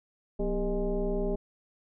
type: tone with frequency modulation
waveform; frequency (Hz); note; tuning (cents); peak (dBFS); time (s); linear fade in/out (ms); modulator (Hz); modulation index
sine; 185; F#3; 0; -26; 0.39-1.36; 10; 215; 1.8
effects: none